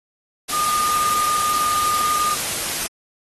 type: tone in noise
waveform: sine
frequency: 1215 Hz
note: D#6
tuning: 42 cents flat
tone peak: -19 dBFS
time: 0.52-2.35 s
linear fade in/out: 20 ms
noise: white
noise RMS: -24 dBFS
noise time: 0.48-2.88 s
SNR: +2 dB
effects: AAC 32 kbps